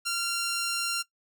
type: tone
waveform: 10% pulse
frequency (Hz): 1382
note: F6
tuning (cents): -19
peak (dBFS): -19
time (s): 0.05-1.03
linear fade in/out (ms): 20
effects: noise-tail reverb RT60 0.1 s tail -18 dB re dry